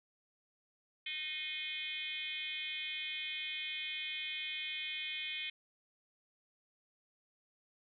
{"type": "tone with frequency modulation", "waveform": "sine", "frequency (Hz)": 2798, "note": "F7", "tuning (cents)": 3, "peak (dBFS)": -37, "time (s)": [1.06, 5.5], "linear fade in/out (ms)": 5, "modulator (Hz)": 317, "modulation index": 2.4, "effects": ["MP3 96 kbps"]}